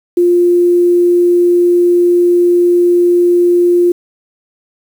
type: tone with quantisation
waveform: sine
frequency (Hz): 351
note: F4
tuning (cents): +9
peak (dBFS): -6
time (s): 0.17-3.92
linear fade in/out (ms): 5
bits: 6
effects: none